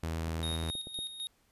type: tone with vibrato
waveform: sawtooth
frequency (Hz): 81.4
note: E2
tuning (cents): -21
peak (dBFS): -29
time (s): 0.03-0.71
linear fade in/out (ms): 5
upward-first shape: sine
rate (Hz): 8.9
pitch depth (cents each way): 8
type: click train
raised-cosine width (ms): 2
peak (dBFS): -32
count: 7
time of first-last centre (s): 0.28-0.989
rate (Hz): 8.46
type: tone with tremolo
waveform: square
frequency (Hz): 3729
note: A#7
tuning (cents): 0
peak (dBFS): -36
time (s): 0.43-1.27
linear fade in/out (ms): 0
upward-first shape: square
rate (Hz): 3.9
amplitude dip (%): 60
effects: pink hiss -70 dBFS RMS until 1.51 s + resampled to 32000 Hz